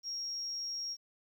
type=tone; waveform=sine; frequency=5588 Hz; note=F8; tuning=in tune; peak=-35 dBFS; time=0.03-0.97 s; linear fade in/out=50 ms; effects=tanh soft clip ceiling -31 dBFS + 11-bit